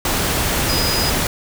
sine tone in noise, 4966 Hz, D#8, 4 cents flat, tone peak -21 dBFS, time 0.69-1.1 s, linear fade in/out 2 ms, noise pink, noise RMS -19 dBFS, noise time 0.05-1.27 s, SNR -5 dB, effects none

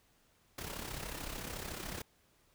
pink noise with amplitude modulation, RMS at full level -40 dBFS, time 0.58-2.02 s, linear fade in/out 5 ms, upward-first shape sine, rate 33.7 Hz, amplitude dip 60%, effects pink hiss -70 dBFS RMS until 2.54 s

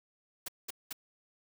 white noise bursts, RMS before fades -39 dBFS, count 3, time 0.46-0.929 s, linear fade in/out 5 ms, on 23 ms, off 200 ms, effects none

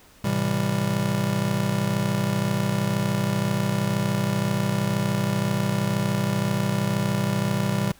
square chord, A minor seventh, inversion none, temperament just, 110 / 132 / 165 / 198 Hz, A2 / C3 / E3 / G3, 0 / +16 / +2 / +18 cents, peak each -30 / -28 / -30 / -26 dBFS, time 0.24-7.92 s, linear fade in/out 5 ms, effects pink hiss -53 dBFS RMS until 7.99 s

